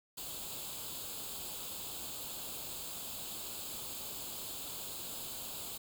white noise with comb filter, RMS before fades -43 dBFS, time 0.17-5.78 s, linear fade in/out 10 ms, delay 0.26 ms, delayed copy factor +0.75, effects none

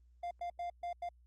triangle tone bursts at uneven times, 698.5 Hz, F5, in tune, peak -35 dBFS, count 5, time 0.23-0.31 / 0.41-0.5 / 0.59-0.7 / 0.83-0.93 / 1.02-1.09 s, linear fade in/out 5 ms, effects added 60 Hz sine -61 dBFS peak until 1.26 s + Opus 24 kbps

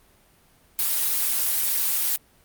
blue noise, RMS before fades -23 dBFS, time 0.79-2.16 s, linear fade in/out 0 ms, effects pink hiss -58 dBFS RMS until 2.44 s + Opus 32 kbps

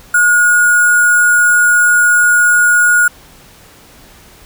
sine tone with sample-and-hold, 1443 Hz, F#6, 44 cents flat, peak -6 dBFS, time 0.14-3.08 s, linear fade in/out 5 ms, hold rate 8820 Hz, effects pink hiss -41 dBFS RMS until 4.45 s

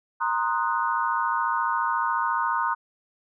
sine chord, C half-diminished seventh, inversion third, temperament equal, 932.3 / 1046.5 / 1244.5 / 1480 Hz, Bb5 / C6 / Eb6 / Gb6, 0 / 0 / 0 / 0 cents, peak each -26 / -28 / -28 / -30 dBFS, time 0.2-2.75 s, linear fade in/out 20 ms, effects none

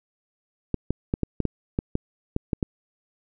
clicks, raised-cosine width 3 ms, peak -10 dBFS, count 11, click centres 0.743 / 0.906 / 1.139 / 1.233 / 1.403 / 1.453 / 1.789 / 1.954 / 2.364 / 2.532 / 2.628 s, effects none

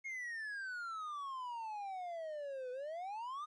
triangle exponential two-way sweep, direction down then up, 2173 to 493.9 to 1249 Hz, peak -39 dBFS, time 0.04-3.46 s, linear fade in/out 20 ms, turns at 2.71 s, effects resampled to 22050 Hz + 13-bit

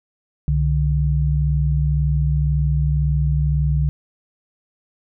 sine tone pair together, 65.8 / 147.72 Hz, C2 / D3, +10 / +10 cents, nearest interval octave + major second, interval 1400 cents, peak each -18 / -18 dBFS, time 0.48-3.89 s, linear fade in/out 0 ms, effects none

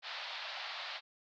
white band-pass noise, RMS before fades -43 dBFS, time 0.02-1.01 s, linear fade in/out 50 ms, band 600 to 4500 Hz, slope 48 dB/octave, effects none

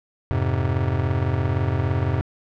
square chord, F minor, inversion none, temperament just, 87.31 / 104.77 / 130.96 Hz, F2 / Ab2 / C3, 0 / +16 / +2 cents, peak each -25 dBFS, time 0.31-2.21 s, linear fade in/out 0 ms, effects low-pass 2000 Hz 12 dB/octave

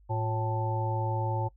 harmonic tone with a mistuned harmonic, 110 Hz, A2, in tune, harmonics 1 / 3 / 5 / 7 / 8, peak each -29 / -38 / -37 / -40 / -33 dBFS, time 0.09-1.49 s, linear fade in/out 20 ms, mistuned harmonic 3, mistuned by +130 cents, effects noise-tail reverb RT60 0.1 s tail -22 dB re dry + added 50 Hz sine -55 dBFS peak until 1.56 s

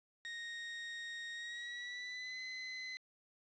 30% pulse tone with pitch glide, 1864.7 to 2033 Hz, A#6 to B6, 0 to +50 cents, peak -40 dBFS, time 0.25-2.97 s, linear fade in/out 0 ms, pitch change +150 cents, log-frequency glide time 1.33-2.4 s, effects resampled to 16000 Hz + 11-bit

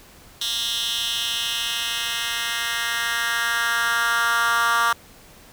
10% pulse tone with high-pass filter sweep, 233.2 Hz, A#3, 1 cent sharp, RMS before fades -23 dBFS, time 0.41-4.93 s, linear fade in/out 5 ms, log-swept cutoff 3600 to 1200 Hz, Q 2.8, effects pink hiss -48 dBFS RMS until 5.52 s

